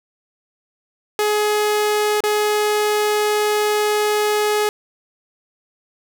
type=tone with dropouts; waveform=sawtooth; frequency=420.8 Hz; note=G#4; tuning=23 cents sharp; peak=-12 dBFS; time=1.19-4.69 s; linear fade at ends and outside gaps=1 ms; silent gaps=2.205-2.237 s; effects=none